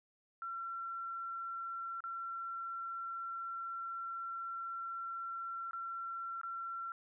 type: tone with dropouts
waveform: sine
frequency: 1358 Hz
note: F6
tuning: 49 cents flat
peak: -39 dBFS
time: 0.42-6.92 s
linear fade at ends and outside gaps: 1 ms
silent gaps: 2.005-2.039 / 5.71-5.732 / 6.414-6.433 s
effects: none